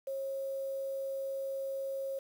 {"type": "tone with quantisation", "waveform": "sine", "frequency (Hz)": 542, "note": "C#5", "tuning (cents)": -39, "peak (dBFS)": -34, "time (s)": [0.07, 2.19], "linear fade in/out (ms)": 5, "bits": 9, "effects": []}